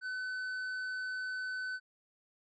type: tone with tanh clipping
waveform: triangle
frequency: 1511 Hz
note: F#6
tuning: 36 cents sharp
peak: -37 dBFS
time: 0.01-1.8 s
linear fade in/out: 50 ms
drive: 11 dB
effects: resampled to 16000 Hz